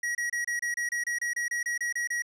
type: tone bursts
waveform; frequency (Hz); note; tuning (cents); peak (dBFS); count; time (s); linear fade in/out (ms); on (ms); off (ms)
square; 1909; A#6; +41; -28; 15; 0.03-2.222; 5; 120; 28
effects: low-pass 10000 Hz 12 dB/octave